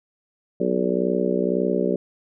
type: harmonic tone with a mistuned harmonic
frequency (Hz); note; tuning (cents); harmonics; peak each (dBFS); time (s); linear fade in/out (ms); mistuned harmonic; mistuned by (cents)
61.9; B1; +5; 3 / 4 / 5 / 6 / 7 / 8 / 9; -26 / -27 / -30 / -25 / -25 / -31 / -28; 0.6-1.96; 5; 9; +51
effects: none